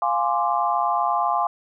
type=chord; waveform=sine; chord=D half-diminished seventh; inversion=first; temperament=equal; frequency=698.5 / 830.6 / 1046.5 / 1174.7 Hz; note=F5 / Ab5 / C6 / D6; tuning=0 / 0 / 0 / 0 cents; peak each=-24 / -24 / -24 / -26 dBFS; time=0.02-1.47 s; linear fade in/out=2 ms; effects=none